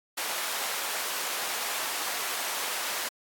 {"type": "high-pass noise", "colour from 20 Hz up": "pink", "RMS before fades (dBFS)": -32, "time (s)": [0.17, 3.09], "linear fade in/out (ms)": 10, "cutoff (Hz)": 760, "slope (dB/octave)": 12, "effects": ["AAC 64 kbps"]}